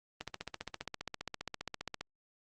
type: click train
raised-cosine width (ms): 0.2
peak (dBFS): -21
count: 28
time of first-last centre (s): 0.21-2.01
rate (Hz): 15
effects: Opus 32 kbps